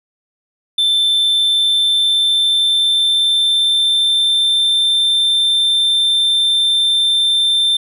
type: tone with pitch glide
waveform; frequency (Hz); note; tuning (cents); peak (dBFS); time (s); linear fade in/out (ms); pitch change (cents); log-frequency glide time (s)
triangle; 3545 to 3570; A7 to A7; +12 to +24; -10; 0.78-7.77; 5; +12; 1.09-4.99
effects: none